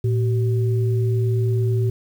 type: tone pair together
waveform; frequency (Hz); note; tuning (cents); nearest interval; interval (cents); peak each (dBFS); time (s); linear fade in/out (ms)
sine; 113.6 / 382.1; A#2 / G4; -44 / -44; octave + major sixth; 2100; -17 / -26; 0.04-1.9; 5
effects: 8-bit